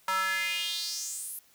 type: tone with high-pass filter sweep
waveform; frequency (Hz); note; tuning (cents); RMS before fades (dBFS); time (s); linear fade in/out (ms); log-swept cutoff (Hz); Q
square; 189.2; F#3; +39; -32; 0.08-1.39; 2; 1100 to 12000; 4.1
effects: white hiss -62 dBFS RMS until 1.54 s